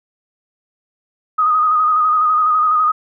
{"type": "tone with vibrato", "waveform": "sine", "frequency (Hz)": 1244.5, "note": "D#6", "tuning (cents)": 0, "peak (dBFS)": -11, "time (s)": [1.38, 2.92], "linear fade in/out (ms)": 10, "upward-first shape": "square", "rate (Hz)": 12, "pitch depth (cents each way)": 31, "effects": []}